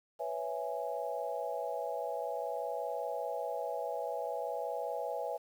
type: chord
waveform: sine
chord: C# minor seventh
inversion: third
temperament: equal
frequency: 493.9 / 554.4 / 659.3 / 830.6 Hz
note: B4 / C#5 / E5 / G#5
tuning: 0 / 0 / 0 / 0 cents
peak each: -40 / -40 / -39 / -40 dBFS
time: 0.19-5.38 s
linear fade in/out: 20 ms
effects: 10-bit